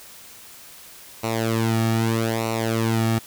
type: tone with flanger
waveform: sawtooth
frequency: 113.2 Hz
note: A2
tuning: 50 cents sharp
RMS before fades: -22 dBFS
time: 1.23-3.19 s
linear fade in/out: 10 ms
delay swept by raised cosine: 0.6 to 2 ms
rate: 0.8 Hz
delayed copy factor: -0.8
effects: white hiss -44 dBFS RMS until 3.26 s